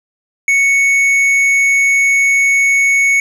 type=tone with tanh clipping; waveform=sine; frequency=2217 Hz; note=C#7; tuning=in tune; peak=-10 dBFS; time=0.48-3.2 s; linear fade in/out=2 ms; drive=8 dB; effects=none